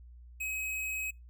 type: tone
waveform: square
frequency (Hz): 2545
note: D#7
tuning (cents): +39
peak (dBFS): -34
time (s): 0.4-1.11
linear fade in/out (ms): 10
effects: noise-tail reverb RT60 0.2 s tail -24 dB re dry + added 60 Hz sine -49 dBFS peak until 1.29 s